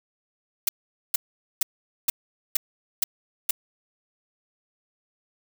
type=noise bursts; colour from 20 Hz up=blue; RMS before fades=-21 dBFS; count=7; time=0.67-3.51 s; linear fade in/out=5 ms; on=20 ms; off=450 ms; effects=none